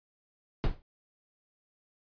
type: noise with exponential decay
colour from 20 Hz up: brown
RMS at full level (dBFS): -20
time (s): 0.64-0.82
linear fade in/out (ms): 0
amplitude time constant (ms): 37
effects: resampled to 11025 Hz